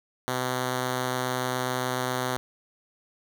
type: tone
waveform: 5% pulse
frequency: 127.2 Hz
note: C3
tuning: 48 cents flat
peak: -15 dBFS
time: 0.28-2.37 s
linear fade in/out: 0 ms
effects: none